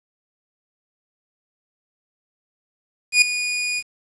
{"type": "tone with ADSR envelope", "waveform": "sawtooth", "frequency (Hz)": 2455, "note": "D#7", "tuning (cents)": -24, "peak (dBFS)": -5, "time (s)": [3.12, 3.83], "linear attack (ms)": 99, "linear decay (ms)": 4, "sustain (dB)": -13, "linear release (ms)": 50, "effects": ["resampled to 22050 Hz", "7-bit"]}